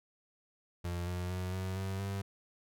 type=tone with pitch steps; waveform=35% pulse; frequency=87.3 / 89.39 / 91.53 / 93.73 / 95.97 / 98.27 Hz; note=F2 / F2 / F#2 / F#2 / G2 / G2; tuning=0 / +41 / -18 / +23 / -36 / +5 cents; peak=-33 dBFS; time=0.84-2.22 s; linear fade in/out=10 ms; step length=230 ms; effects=none